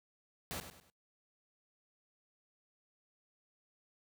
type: noise with echo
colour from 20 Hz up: pink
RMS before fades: -41 dBFS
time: 0.51-0.6 s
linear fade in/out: 0 ms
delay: 100 ms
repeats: 3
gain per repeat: -9 dB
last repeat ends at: 0.9 s
effects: noise-tail reverb RT60 0.2 s tail -26 dB re dry + high-pass 60 Hz 12 dB/octave